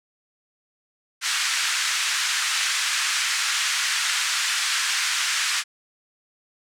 pink band-pass noise, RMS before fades -24 dBFS, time 1.21-5.64 s, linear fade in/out 50 ms, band 1400 to 8500 Hz, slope 24 dB/octave, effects none

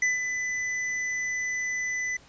square tone with ADSR envelope, 2000 Hz, B6, 21 cents sharp, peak -21 dBFS, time 0.02-2.17 s, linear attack 4 ms, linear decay 160 ms, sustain -7 dB, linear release 6 ms, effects pink hiss -54 dBFS RMS until 2.28 s + resampled to 16000 Hz

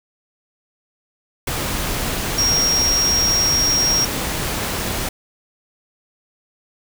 sine tone in noise, 5600 Hz, F8, 4 cents sharp, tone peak -15 dBFS, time 2.38-4.05 s, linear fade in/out 5 ms, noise pink, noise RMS -23 dBFS, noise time 1.47-5.09 s, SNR +5 dB, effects none

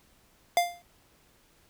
square tone with exponential decay, 698.5 Hz, F5, in tune, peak -18 dBFS, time 0.57-0.82 s, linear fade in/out 1 ms, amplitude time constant 54 ms, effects pink hiss -63 dBFS RMS until 1.69 s

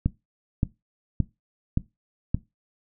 click train, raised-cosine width 5 ms, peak -9 dBFS, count 5, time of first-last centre 0.06-2.346 s, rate 1.75 Hz, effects noise-tail reverb RT60 0.2 s tail -18 dB re dry

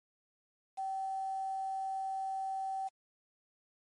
sine tone with quantisation, 770 Hz, G5, 31 cents flat, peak -34 dBFS, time 0.77-2.89 s, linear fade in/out 20 ms, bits 9, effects MP3 48 kbps

